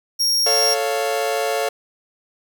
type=tone; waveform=40% pulse; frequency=5580 Hz; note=F8; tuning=2 cents flat; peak=-15 dBFS; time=0.19-0.75 s; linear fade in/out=20 ms
type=chord; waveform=40% pulse; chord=A augmented; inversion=none; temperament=equal; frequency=440 / 554.4 / 698.5 Hz; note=A4 / C#5 / E#5; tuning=0 / 0 / 0 cents; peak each=-23 dBFS; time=0.46-1.69 s; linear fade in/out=5 ms
effects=none